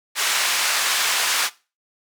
pink band-pass noise, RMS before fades -21 dBFS, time 0.15-1.5 s, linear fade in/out 50 ms, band 1300 to 10000 Hz, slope 12 dB/octave, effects noise-tail reverb RT60 0.3 s tail -19 dB re dry

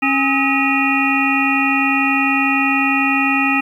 harmonic tone with a mistuned harmonic, 273.1 Hz, C#4, 26 cents flat, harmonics 1 / 3 / 5 / 7 / 9 / 10, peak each -18 / -22 / -22 / -23 / -18 / -23 dBFS, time 0.02-3.61 s, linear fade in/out 10 ms, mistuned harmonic 5, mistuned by -120 cents, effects 8-bit

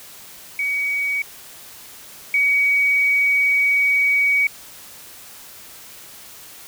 sine tone pair in turn, 2259 / 2259 Hz, C#7 / C#7, +32 / +32 cents, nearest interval unison, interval 0 cents, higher neither, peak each -19 / -14 dBFS, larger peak second, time 0.59-1.22 / 2.34-4.47 s, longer second, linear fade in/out 2 ms, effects white hiss -41 dBFS RMS until 6.67 s

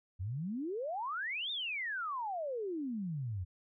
sine exponential two-way sweep, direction up then down, 84.7 to 3729 to 84.7 Hz, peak -35 dBFS, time 0.19-3.45 s, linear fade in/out 20 ms, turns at 1.51 s, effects none

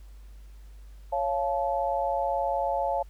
sine chord, Db augmented, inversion none, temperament just, 554.4 / 693 / 866.2 Hz, Db5 / F5 / A5, 0 / -14 / -27 cents, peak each -29 dBFS, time 1.12-3.03 s, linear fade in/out 10 ms, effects added 50 Hz sine -44 dBFS peak until 3.09 s + pink hiss -63 dBFS RMS until 3.09 s

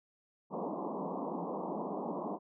pink band-pass noise, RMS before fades -38 dBFS, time 0.5-2.39 s, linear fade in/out 50 ms, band 170 to 1100 Hz, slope 96 dB/octave, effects none

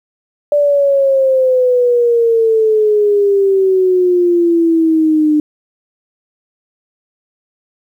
sine exponential sweep, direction down, 587.3 to 300 Hz, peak -8 dBFS, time 0.52-5.4 s, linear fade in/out 2 ms, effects 8-bit

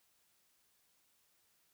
silence, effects white hiss -74 dBFS RMS until 1.73 s

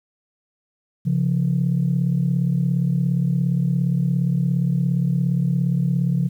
sine tone pair together, 136.16 / 173.4 Hz, C#3 / F3, -31 / -12 cents, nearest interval major third, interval 419 cents, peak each -19 dBFS, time 1.05-6.29 s, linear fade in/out 20 ms, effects tanh soft clip ceiling -11 dBFS + 9-bit

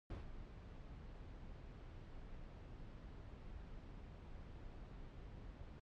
brown noise with ADSR envelope, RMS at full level -45 dBFS, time 0.1-5.8 s, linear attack 4 ms, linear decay 150 ms, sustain -8 dB, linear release 9 ms, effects low-pass 4000 Hz 12 dB/octave + MP3 64 kbps

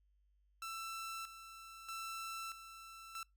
sawtooth tone with tremolo, 1334 Hz, E6, 20 cents sharp, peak -39 dBFS, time 0.62-3.23 s, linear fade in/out 2 ms, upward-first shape square, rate 0.79 Hz, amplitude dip 65%, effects noise-tail reverb RT60 0.2 s tail -26 dB re dry + added 50 Hz sine -70 dBFS peak until 3.36 s

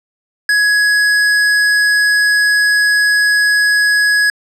square tone, 1674 Hz, G#6, 13 cents sharp, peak -10 dBFS, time 0.49-4.3 s, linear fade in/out 2 ms, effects low-pass 9000 Hz 12 dB/octave

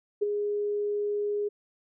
sine tone with ADSR envelope, 413 Hz, G#4, 10 cents flat, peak -20 dBFS, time 0.21-1.49 s, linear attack 17 ms, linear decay 16 ms, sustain -6 dB, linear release 15 ms, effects none

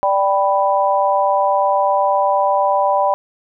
sine chord, G major, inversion second, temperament equal, 587.3 / 784 / 987.8 Hz, D5 / G5 / B5, 0 / 0 / 0 cents, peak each -17 dBFS, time 0.03-3.14 s, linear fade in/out 0 ms, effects none

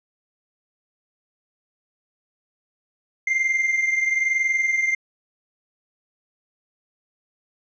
triangle tone pair together, 2093 / 2114 Hz, C7 / C7, 0 / +17 cents, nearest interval unison, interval 17 cents, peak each -18 / -25 dBFS, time 3.27-4.95 s, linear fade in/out 5 ms, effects resampled to 16000 Hz

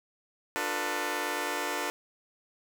10% pulse chord, B half-diminished seventh, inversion first, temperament just, 296.3 / 355.6 / 444.5 / 493.9 Hz, D4 / F4 / A4 / B4, +15 / +31 / +18 / 0 cents, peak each -28 dBFS, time 0.56-1.9 s, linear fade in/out 0 ms, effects none

